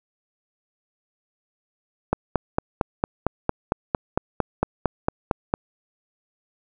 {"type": "click train", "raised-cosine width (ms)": 1, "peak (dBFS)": -5, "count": 16, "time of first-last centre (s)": [2.13, 5.539], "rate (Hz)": 4.4, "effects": []}